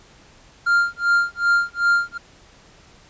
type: tone with tremolo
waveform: triangle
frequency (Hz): 1396.9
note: F6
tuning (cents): 0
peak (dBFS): -11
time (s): 0.66-2.18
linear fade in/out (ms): 10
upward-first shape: sine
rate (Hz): 2.6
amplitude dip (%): 100
effects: pink hiss -50 dBFS RMS until 3.09 s + resampled to 16000 Hz